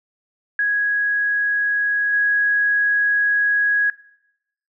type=tone with level steps; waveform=sine; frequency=1661.2 Hz; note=G#6; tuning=in tune; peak=-16 / -14 dBFS; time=0.59-3.9 s; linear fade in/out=2 ms; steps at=2.13 s; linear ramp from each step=2 ms; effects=noise-tail reverb RT60 0.8 s tail -20 dB re dry